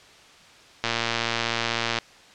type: click train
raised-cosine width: 0.2 ms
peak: -6 dBFS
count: 134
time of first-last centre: 0.84-1.987 s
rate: 116 Hz
effects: white hiss -50 dBFS RMS until 2.34 s + low-pass 5000 Hz 12 dB/octave